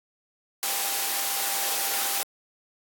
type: tone in noise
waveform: sine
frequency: 793 Hz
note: G5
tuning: 20 cents sharp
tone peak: -37 dBFS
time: 0.63-2.23 s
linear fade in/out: 0 ms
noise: white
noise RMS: -27 dBFS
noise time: 0.63-2.23 s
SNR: -13 dB
effects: high-pass 400 Hz 12 dB/octave + AAC 64 kbps